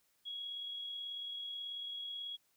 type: tone with amplitude modulation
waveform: sine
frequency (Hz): 3322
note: G#7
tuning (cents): 0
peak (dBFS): -39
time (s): 0.25-2.37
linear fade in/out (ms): 20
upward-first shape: sine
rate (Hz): 38.3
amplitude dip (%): 30
effects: white hiss -75 dBFS RMS until 2.56 s